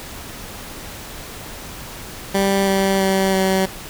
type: tone with pitch steps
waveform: 15% pulse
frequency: 196 / 194.08 / 192.19 / 190.31 Hz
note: G3 / G3 / G3 / F#3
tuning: 0 / -17 / -34 / +49 cents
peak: -9 dBFS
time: 2.34-3.66 s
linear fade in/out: 10 ms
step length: 330 ms
effects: pink hiss -34 dBFS RMS until 3.89 s